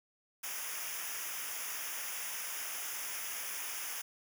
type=noise with comb filter; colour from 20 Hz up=white; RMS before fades=-40 dBFS; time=0.43-4.02 s; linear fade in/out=10 ms; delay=0.24 ms; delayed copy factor=-0.9; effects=none